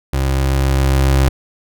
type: tone with level ramp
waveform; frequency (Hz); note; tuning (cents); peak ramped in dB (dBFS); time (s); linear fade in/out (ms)
30% pulse; 67.2; C2; +47; -12 to -7; 0.13-1.29; 5
effects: none